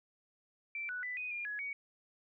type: tone with pitch steps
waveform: sine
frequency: 2340 / 1480 / 1990 / 2493 / 2410 / 1682 / 2247 Hz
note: D7 / F#6 / B6 / D#7 / D7 / G#6 / C#7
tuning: -7 / 0 / +13 / +3 / +44 / +22 / +23 cents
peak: -37 dBFS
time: 0.75-1.73 s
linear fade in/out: 2 ms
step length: 140 ms
effects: none